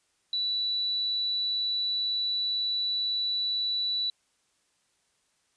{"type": "tone", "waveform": "sine", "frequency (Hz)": 3951, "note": "B7", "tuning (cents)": 0, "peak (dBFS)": -26, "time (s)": [0.33, 4.1], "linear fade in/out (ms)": 2, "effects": ["white hiss -71 dBFS RMS until 5.56 s", "resampled to 22050 Hz"]}